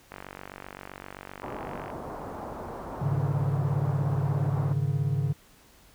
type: click train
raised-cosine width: 0.5 ms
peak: -24 dBFS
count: 86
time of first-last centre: 0.12-1.902 s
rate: 47.7 Hz
type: low-pass noise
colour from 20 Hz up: white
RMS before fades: -38 dBFS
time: 1.43-4.73 s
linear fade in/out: 0 ms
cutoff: 1000 Hz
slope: 24 dB/octave
type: chord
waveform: triangle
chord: Ab suspended fourth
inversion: none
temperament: equal with one note detuned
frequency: 102.81 / 138.59 / 155.56 Hz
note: Ab2 / Db3 / Eb3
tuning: -17 / 0 / 0 cents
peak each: -29 / -24 / -29 dBFS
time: 3.01-5.33 s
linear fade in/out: 10 ms
effects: pink hiss -57 dBFS RMS until 5.94 s